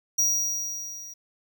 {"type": "tone with level ramp", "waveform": "square", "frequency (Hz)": 5750, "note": "F8", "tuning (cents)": 50, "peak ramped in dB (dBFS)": [-19, -40], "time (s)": [0.18, 1.14], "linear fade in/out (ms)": 10, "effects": ["10-bit"]}